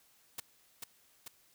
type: noise with echo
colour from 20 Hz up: white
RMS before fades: -39 dBFS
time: 0.38-0.4 s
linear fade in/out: 5 ms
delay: 440 ms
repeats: 2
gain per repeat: -3 dB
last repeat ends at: 1.28 s
effects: white hiss -67 dBFS RMS until 1.54 s